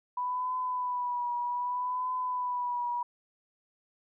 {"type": "tone with vibrato", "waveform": "sine", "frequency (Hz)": 987.8, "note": "B5", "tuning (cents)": 0, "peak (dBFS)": -29, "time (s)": [0.17, 3.03], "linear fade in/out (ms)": 5, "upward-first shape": "triangle", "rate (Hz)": 0.64, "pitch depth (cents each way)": 44, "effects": []}